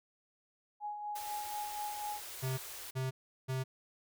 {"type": "tone with tremolo", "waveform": "sine", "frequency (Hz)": 834, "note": "G#5", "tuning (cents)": 7, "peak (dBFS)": -36, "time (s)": [0.8, 2.21], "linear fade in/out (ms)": 50, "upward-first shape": "sine", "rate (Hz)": 4.1, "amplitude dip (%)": 45}
{"type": "band-stop noise", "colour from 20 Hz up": "white", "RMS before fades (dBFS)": -46, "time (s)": [1.15, 2.91], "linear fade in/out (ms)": 10, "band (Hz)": [110, 330], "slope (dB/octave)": 48}
{"type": "tone bursts", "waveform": "square", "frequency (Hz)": 130.81, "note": "C3", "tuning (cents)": 0, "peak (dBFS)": -34, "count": 3, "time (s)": [2.42, 3.64], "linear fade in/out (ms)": 20, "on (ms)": 160, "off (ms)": 370}
{"effects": []}